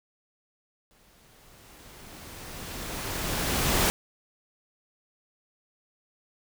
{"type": "noise with exponential growth", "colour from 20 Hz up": "pink", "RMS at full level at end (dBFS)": -22, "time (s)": [0.91, 3.9], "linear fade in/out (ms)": 0, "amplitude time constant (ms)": 650, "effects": []}